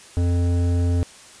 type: tone with hard clipping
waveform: sine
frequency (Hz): 87.31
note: F2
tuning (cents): 0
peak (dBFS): -19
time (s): 0.17-1.03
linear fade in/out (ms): 0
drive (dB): 12
effects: white hiss -45 dBFS RMS until 1.4 s + resampled to 22050 Hz